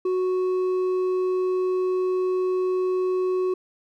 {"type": "tone with hard clipping", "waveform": "sine", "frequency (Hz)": 369.3, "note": "F#4", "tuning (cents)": -3, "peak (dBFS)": -22, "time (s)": [0.05, 3.54], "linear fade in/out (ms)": 5, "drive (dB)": 4, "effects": []}